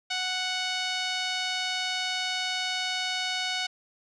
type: tone with low-pass filter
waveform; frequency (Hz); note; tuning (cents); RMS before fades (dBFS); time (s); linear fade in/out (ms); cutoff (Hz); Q
5% pulse; 740; F#5; 0; -30; 0.1-3.67; 10; 4000; 1.3
effects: none